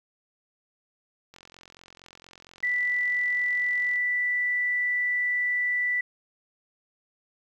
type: click train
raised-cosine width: 0.2 ms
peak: -31 dBFS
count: 117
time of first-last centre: 1.34-3.959 s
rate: 44.3 Hz
type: tone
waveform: sine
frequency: 1973 Hz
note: B6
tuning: 2 cents flat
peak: -23 dBFS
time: 2.63-6.01 s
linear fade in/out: 5 ms
effects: 10-bit